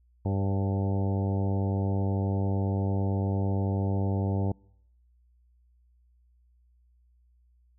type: harmonic tone with a mistuned harmonic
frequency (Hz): 98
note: G2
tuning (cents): 0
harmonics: 1 / 2 / 3 / 4 / 5 / 6 / 7 / 8 / 9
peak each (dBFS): -26 / -32 / -36 / -38 / -40 / -42 / -43 / -44 / -45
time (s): 0.25-4.52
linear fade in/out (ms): 5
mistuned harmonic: 6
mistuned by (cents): -26
effects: noise-tail reverb RT60 0.7 s tail -26 dB re dry + added 60 Hz sine -60 dBFS peak until 7.78 s